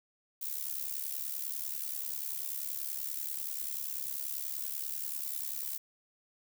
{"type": "noise with amplitude modulation", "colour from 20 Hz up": "violet", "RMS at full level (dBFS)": -34, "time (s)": [0.41, 5.78], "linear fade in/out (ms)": 10, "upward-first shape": "sine", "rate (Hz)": 70.3, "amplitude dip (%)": 80, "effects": []}